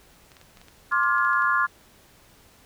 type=clicks; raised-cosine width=0.2 ms; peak=-31 dBFS; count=12; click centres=0.318 / 0.368 / 0.414 / 0.572 / 0.615 / 0.684 / 0.922 / 1.035 / 1.182 / 1.249 / 1.332 / 1.422 s
type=chord; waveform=sine; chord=D half-diminished seventh; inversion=third; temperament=just; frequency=1057.2 / 1174.7 / 1409.6 / 1691.5 Hz; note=C6 / D6 / F6 / Ab6; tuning=+18 / 0 / +16 / +31 cents; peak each=-24 / -26 / -23 / -26 dBFS; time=0.91-1.67 s; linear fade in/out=20 ms
effects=pink hiss -55 dBFS RMS until 2.65 s